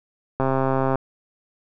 click train, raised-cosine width 1 ms, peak -8 dBFS, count 75, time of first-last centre 0.4-0.956 s, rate 133 Hz, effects none

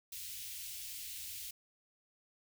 white band-stop noise, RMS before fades -45 dBFS, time 0.12-1.51 s, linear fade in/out 5 ms, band 100 to 2400 Hz, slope 24 dB/octave, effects none

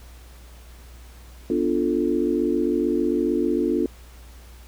sine chord, B half-diminished seventh, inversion none, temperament equal, 246.9 / 293.7 / 349.2 / 440 Hz, B3 / D4 / F4 / A4, 0 / 0 / 0 / 0 cents, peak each -26 / -24 / -23 / -27 dBFS, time 1.5-3.86 s, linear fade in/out 2 ms, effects added 60 Hz sine -42 dBFS peak until 4.67 s + pink hiss -51 dBFS RMS until 4.67 s

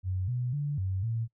sine tone with pitch steps, 92.9 / 123.7 / 145.1 / 94.8 / 114.2 Hz, F#2 / B2 / D3 / F#2 / A#2, +7 / +3 / -21 / +43 / -35 cents, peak -28 dBFS, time 0.03-1.28 s, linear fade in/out 50 ms, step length 250 ms, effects noise-tail reverb RT60 0.1 s tail -24 dB re dry

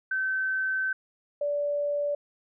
sine tone pair in turn, 1537 / 580.1 Hz, G6 / D5, -35 / -21 cents, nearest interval octave + perfect fourth, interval 1686 cents, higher first, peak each -25 / -25 dBFS, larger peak neither, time 0.11-0.93 / 1.41-2.15 s, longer first, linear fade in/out 5 ms, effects none

